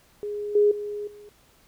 sine tone with level steps, 414.4 Hz, G#4, 4 cents flat, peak -28 / -15 / -29 / -43 dBFS, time 0.23-1.29 s, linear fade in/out 0 ms, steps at 0.55 / 0.71 / 1.07 s, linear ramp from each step 5 ms, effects pink hiss -59 dBFS RMS until 1.67 s

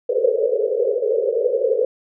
white band-pass noise, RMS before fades -19 dBFS, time 0.09-1.85 s, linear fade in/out 5 ms, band 420 to 540 Hz, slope 96 dB/octave, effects none

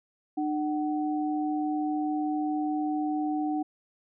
sine tone pair together, 302.2 / 750.8 Hz, D4 / F#5, +50 / +25 cents, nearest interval octave + major third, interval 1575 cents, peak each -27 / -32 dBFS, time 0.37-3.63 s, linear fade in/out 10 ms, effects none

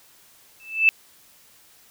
sine tone with exponential growth, 2637 Hz, E7, in tune, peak -9 dBFS, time 0.6-0.89 s, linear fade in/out 0 ms, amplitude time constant 63 ms, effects white hiss -54 dBFS RMS until 1.9 s

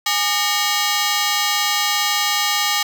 10% pulse ring-modulated tone, 1019 Hz, C6, 46 cents flat, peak -5 dBFS, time 0.06-2.83 s, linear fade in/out 5 ms, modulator 191 Hz, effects none

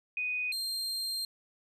sine / 40% pulse tone pair in turn, 2489 / 4186 Hz, D#7 / C8, 0 / 0 cents, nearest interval major sixth, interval 900 cents, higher second, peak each -30 / -31 dBFS, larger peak first, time 0.17-0.52 / 0.52-1.25 s, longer second, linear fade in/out 2 ms, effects resampled to 32000 Hz

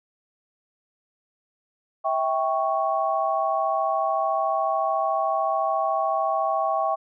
sine chord, C# diminished, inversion first, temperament equal with one note detuned, 650.2 / 784 / 1108.7 Hz, E5 / G5 / C#6, -24 / 0 / 0 cents, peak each -25 / -25 / -26 dBFS, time 2.04-6.96 s, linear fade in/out 20 ms, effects none

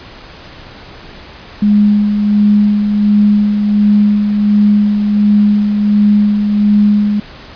sine tone with tremolo, 207.4 Hz, G#3, 2 cents flat, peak -5 dBFS, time 1.62-7.2 s, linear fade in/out 5 ms, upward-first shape sine, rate 1.4 Hz, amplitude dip 45%, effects pink hiss -34 dBFS RMS until 7.55 s + resampled to 11025 Hz

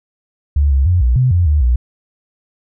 sine tone with pitch steps, 71.9 / 67.6 / 89 / 61 / 127.6 / 87.9 / 74.5 / 60.8 Hz, D2 / C#2 / F2 / B1 / C3 / F2 / D2 / B1, -36 / -43 / +33 / -21 / -43 / +12 / +25 / -26 cents, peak -9 dBFS, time 0.56-1.76 s, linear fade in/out 5 ms, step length 150 ms, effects none

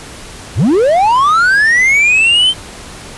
triangle linear sweep, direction up, 58.8 to 3144 Hz, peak -5 dBFS, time 0.55-2.54 s, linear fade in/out 50 ms, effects pink hiss -31 dBFS RMS until 3.17 s + resampled to 24000 Hz

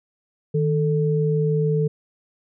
sine tone pair together, 155.56 / 440 Hz, D#3 / A4, 0 / 0 cents, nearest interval octave + tritone, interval 1800 cents, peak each -19 / -22 dBFS, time 0.54-1.88 s, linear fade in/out 10 ms, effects none

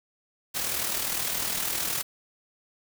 white noise with amplitude modulation, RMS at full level -27 dBFS, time 0.54-2.03 s, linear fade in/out 20 ms, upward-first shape sine, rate 39.7 Hz, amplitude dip 50%, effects none

